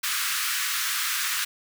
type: high-pass noise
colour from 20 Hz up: pink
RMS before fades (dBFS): -27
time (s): 0.03-1.45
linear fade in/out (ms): 10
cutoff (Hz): 1200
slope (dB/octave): 48
effects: none